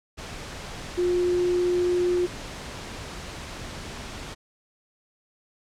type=tone in noise; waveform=sine; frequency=356.1 Hz; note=F4; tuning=34 cents sharp; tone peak=-20 dBFS; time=0.97-2.27 s; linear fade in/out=20 ms; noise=pink; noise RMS=-37 dBFS; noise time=0.17-4.35 s; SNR=+14 dB; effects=low-pass 7000 Hz 12 dB/octave